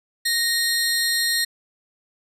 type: tone pair together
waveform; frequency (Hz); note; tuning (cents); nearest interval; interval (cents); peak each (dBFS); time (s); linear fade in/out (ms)
sawtooth; 1864.7 / 4202; A#6 / C8; 0 / +7; octave + major second; 1407; -19; 0.25-1.45; 10
effects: resampled to 32000 Hz

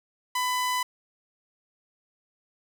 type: tone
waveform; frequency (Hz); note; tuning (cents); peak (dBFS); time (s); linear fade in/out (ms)
sawtooth; 1000; B5; +21; -21; 0.35-0.83; 5
effects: none

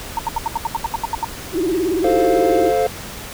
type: tone bursts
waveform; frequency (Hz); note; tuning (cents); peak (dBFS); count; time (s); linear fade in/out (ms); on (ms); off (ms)
sine; 915; A#5; -32; -16; 12; 0.17-1.246; 2; 20; 76
type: tone with vibrato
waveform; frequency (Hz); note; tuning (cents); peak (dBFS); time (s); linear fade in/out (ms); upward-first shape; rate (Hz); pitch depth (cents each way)
sine; 350.2; F4; +5; -16; 1.52-2.73; 50; sine; 18; 180
type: chord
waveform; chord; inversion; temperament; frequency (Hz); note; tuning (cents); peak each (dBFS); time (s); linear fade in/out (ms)
triangle; F major; first; just; 436.5 / 523.8 / 698.5; A4 / C5 / F5; -14 / +2 / 0; -17; 2.04-2.87; 5
effects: pink hiss -32 dBFS RMS until 3.33 s

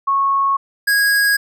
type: tone pair in turn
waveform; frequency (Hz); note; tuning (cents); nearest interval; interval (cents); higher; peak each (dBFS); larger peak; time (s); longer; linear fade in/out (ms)
sine / square; 1100 / 1648.1; C#6 / G#6; -14 / -14; perfect fifth; 700; second; -13; neither; 0.07-0.57 / 0.87-1.37; neither; 10
effects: none

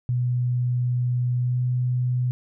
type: tone with pitch glide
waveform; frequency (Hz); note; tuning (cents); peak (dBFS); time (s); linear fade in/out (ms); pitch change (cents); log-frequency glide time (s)
sine; 123.47 to 124.83; B2 to B2; 0 to +19; -20; 0.09-2.31; 0; +19; 1.39-1.6
effects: none

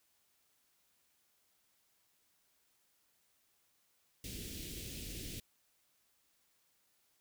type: band-stop noise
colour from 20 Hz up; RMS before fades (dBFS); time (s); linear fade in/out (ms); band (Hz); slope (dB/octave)
pink; -45; 4.24-5.4; 2; 410 to 2500; 24
effects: white hiss -75 dBFS RMS until 7.2 s

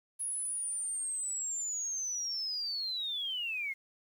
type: linear sweep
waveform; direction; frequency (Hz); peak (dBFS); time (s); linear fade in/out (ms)
sine; down; 10548 to 2093; -33; 0.19-3.74; 20
effects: 10-bit

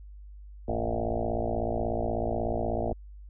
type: tone with frequency modulation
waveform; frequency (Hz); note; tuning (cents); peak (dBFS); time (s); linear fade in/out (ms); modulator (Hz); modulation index
sine; 349.2; F4; 0; -26; 0.68-2.93; 5; 56.4; 6.7
effects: added 50 Hz sine -43 dBFS peak until 3.29 s

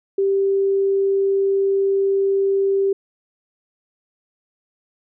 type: tone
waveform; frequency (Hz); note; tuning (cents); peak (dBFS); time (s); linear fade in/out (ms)
sine; 392; G4; 0; -15; 0.18-2.93; 5
effects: none

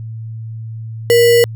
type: tone with sample-and-hold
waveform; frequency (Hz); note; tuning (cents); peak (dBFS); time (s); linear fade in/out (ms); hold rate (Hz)
sine; 471.8; A#4; +21; -6; 1.1-1.44; 0; 2450
effects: added 112 Hz sine -24 dBFS peak until 1.55 s

